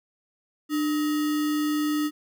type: tone with sample-and-hold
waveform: sine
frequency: 300 Hz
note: D4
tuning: 37 cents sharp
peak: -22 dBFS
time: 0.69-2.11 s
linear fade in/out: 50 ms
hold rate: 1575 Hz
effects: none